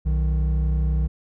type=tone pair together; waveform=triangle; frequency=62.45 / 155.56 Hz; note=B1 / D#3; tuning=+20 / 0 cents; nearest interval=octave + major third; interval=1580 cents; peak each=-17 / -25 dBFS; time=0.05-1.08 s; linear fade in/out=20 ms; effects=none